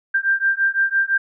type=beating tone pair; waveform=sine; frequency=1580 / 1585.9 Hz; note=G6 / G6; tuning=+13 / +20 cents; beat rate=5.9 Hz; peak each=-19 dBFS; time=0.14-1.18 s; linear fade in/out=10 ms; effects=none